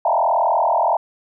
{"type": "tone with frequency modulation", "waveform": "sine", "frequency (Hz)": 793, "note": "G5", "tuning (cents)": 20, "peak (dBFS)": -14, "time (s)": [0.05, 0.97], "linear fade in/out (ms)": 5, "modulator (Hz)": 41.3, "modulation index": 4.1, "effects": []}